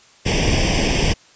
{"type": "noise with comb filter", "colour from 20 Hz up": "pink", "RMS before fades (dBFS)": -17, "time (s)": [0.25, 1.14], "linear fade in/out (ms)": 20, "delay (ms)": 0.37, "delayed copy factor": 0.9, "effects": ["white hiss -50 dBFS RMS until 1.35 s", "resampled to 16000 Hz"]}